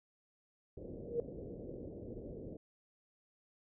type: low-pass noise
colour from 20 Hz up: white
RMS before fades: -47 dBFS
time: 0.77-2.57 s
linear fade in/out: 5 ms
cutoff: 530 Hz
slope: 48 dB/octave
type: tone with exponential growth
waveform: sine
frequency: 471.9 Hz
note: A#4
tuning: 21 cents sharp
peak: -28 dBFS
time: 1.02-1.2 s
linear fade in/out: 2 ms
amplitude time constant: 38 ms
effects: none